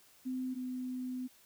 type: tone pair in turn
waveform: sine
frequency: 256.7 / 253.6 Hz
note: C4 / B3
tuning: -33 / +46 cents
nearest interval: unison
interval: 21 cents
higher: first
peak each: -34 / -36 dBFS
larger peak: first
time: 0.25-0.55 / 0.55-1.28 s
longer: second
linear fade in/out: 20 ms
effects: white hiss -63 dBFS RMS until 1.45 s